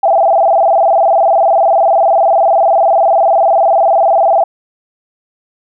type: tone with vibrato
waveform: sine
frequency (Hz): 724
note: F#5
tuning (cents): -38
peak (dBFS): -6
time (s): 0.03-4.44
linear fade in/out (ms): 5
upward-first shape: square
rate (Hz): 20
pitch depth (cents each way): 150
effects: none